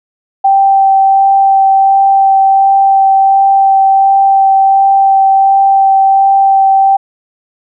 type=tone with vibrato; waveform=sine; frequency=780 Hz; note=G5; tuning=9 cents flat; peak=-4 dBFS; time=0.44-6.97 s; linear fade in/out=10 ms; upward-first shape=sine; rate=1.4 Hz; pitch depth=8 cents each way; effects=none